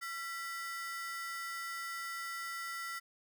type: ring-modulated tone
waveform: 45% pulse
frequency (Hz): 1661.2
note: G#6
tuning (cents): 0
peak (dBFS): -36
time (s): 0.01-3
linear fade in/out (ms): 20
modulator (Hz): 304
effects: none